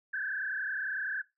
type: tone with frequency modulation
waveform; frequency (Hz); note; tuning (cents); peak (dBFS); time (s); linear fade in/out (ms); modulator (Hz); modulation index
sine; 1622; G#6; -41; -31; 0.13-1.22; 10; 30.9; 3.5
effects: noise-tail reverb RT60 0.2 s tail -19 dB re dry